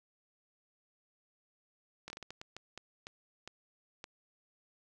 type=slowing click train; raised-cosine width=0.2 ms; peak=-27 dBFS; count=12; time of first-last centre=2.08-4.041 s; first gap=21 ms; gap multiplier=1.39; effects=none